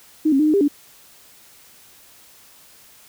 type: tone with pitch steps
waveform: sine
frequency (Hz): 310.5 / 271.2 / 305.1 / 307.1 / 399.4 / 289.3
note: D#4 / C#4 / D#4 / D#4 / G4 / D4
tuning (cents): -3 / -38 / -34 / -23 / +32 / -26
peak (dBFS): -13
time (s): 0.25-0.682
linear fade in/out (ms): 10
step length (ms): 72
effects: white hiss -49 dBFS RMS until 3.08 s